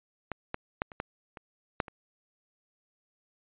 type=clicks; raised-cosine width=0.5 ms; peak=-18 / -17 / -12 / -30 / -17 / -28 / -11 / -28 dBFS; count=8; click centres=0.317 / 0.544 / 0.819 / 0.918 / 1.001 / 1.372 / 1.802 / 1.882 s; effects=resampled to 8000 Hz